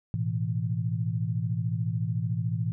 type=chord; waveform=sine; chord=A suspended second; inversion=none; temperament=just; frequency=110 / 123.75 / 165 Hz; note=A2 / B2 / E3; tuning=0 / +4 / +2 cents; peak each=-29 / -31 / -31 dBFS; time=0.14-2.72 s; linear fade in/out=0 ms; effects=none